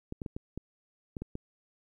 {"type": "clicks", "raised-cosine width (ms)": 3, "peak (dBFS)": -24, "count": 8, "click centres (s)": [0.124, 0.218, 0.262, 0.365, 0.576, 1.168, 1.22, 1.354], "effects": ["11-bit"]}